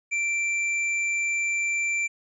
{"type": "tone with hard clipping", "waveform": "triangle", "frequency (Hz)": 2349, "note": "D7", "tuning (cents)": 0, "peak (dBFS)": -25, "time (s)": [0.11, 2.08], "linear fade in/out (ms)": 20, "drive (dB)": 12, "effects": ["resampled to 22050 Hz"]}